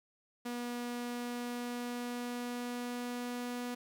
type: tone with pitch glide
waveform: sawtooth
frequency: 241.7 to 244.4 Hz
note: B3 to B3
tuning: -37 to -18 cents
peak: -33 dBFS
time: 0.45-3.75 s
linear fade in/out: 10 ms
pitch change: +19 cents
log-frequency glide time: 0.91-3.63 s
effects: 11-bit